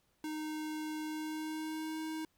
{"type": "tone with pitch glide", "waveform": "square", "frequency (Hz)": [309, 315.7], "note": ["D#4", "D#4"], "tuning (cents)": [-12, 25], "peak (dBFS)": -38, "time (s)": [0.24, 2.25], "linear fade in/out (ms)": 2, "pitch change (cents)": 37, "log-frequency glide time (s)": [1.04, 2.01], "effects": ["pink hiss -75 dBFS RMS until 2.37 s"]}